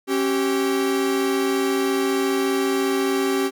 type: tone pair together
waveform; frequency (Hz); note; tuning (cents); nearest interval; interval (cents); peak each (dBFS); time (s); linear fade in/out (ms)
45% pulse; 272.4 / 387; C#4 / G4; -30 / -22; tritone; 608; -23 / -21; 0.07-3.51; 50
effects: none